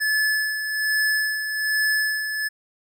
square tone with tremolo, 1726 Hz, A6, 34 cents flat, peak -19 dBFS, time 0-2.49 s, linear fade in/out 20 ms, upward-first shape sine, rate 1.2 Hz, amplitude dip 55%, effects none

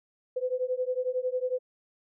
sine beating tone pair, 501 / 512 Hz, B4 / C5, +25 / -38 cents, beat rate 11 Hz, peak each -30 / -30 dBFS, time 0.36-1.59 s, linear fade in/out 10 ms, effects none

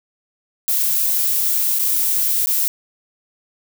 violet noise with dropouts, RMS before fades -18 dBFS, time 0.68-2.68 s, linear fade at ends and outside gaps 0 ms, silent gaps 1.787-1.794 / 2.46-2.471 s, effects none

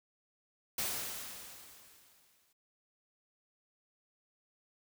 white noise with exponential decay, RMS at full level -34 dBFS, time 0.78-2.53 s, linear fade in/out 5 ms, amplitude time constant 380 ms, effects none

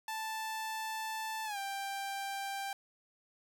sawtooth tone with pitch glide, 880 to 788.5 Hz, A5 to G5, 0 to +10 cents, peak -33 dBFS, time 0.08-2.73 s, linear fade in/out 2 ms, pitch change -190 cents, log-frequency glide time 1.45-1.58 s, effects none

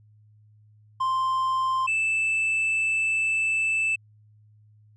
triangle tone pair in turn, 1046.5 / 2637 Hz, C6 / E7, 0 / 0 cents, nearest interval octave + major third, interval 1600 cents, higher second, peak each -20 dBFS, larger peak neither, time 1-1.87 / 1.87-3.96 s, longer second, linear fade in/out 10 ms, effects added 106 Hz sine -53 dBFS peak until 4.96 s + resampled to 24000 Hz

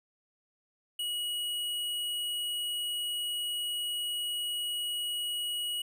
square tone, 2910 Hz, F#7, 29 cents flat, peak -32 dBFS, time 0.99-5.82 s, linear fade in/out 5 ms, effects none

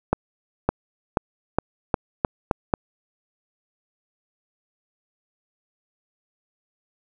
accelerating click train, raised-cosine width 1 ms, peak -4 dBFS, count 8, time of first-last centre 0.13-2.738 s, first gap 560 ms, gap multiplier 0.86, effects none

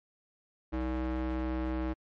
square ring-modulated tone, 129 Hz, C3, 24 cents flat, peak -28 dBFS, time 0.72-1.94 s, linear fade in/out 20 ms, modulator 190 Hz, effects low-pass 2000 Hz 12 dB/octave + MP3 48 kbps

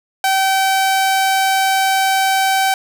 sawtooth tone, 770 Hz, G5, 31 cents flat, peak -9 dBFS, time 0.24-2.74 s, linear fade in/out 2 ms, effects none

